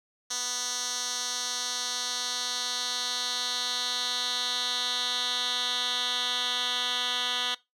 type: tone with band-pass filter sweep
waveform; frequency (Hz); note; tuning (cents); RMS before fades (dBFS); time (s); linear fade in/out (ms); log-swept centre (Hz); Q
10% pulse; 246.9; B3; 0; -30; 0.3-7.55; 10; 5500 to 3200; 3
effects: noise-tail reverb RT60 0.2 s tail -20 dB re dry